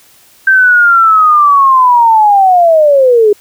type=linear sweep; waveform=sine; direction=down; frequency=1568 to 404 Hz; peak=-3 dBFS; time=0.47-3.33 s; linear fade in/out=5 ms; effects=white hiss -44 dBFS RMS until 3.4 s